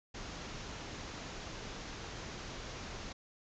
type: low-pass noise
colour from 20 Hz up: pink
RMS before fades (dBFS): -45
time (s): 0.14-3.13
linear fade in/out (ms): 10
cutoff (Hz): 7000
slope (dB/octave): 96
effects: none